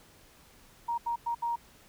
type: tone bursts at uneven times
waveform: sine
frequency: 939 Hz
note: A#5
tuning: 12 cents sharp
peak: -28 dBFS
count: 4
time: 0.88-0.98 / 1.06-1.16 / 1.26-1.35 / 1.42-1.56 s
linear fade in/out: 10 ms
effects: pink hiss -58 dBFS RMS until 1.88 s